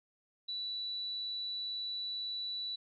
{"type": "tone", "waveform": "sine", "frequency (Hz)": 3951, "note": "B7", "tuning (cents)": 0, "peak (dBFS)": -36, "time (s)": [0.48, 2.76], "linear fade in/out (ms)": 10, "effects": []}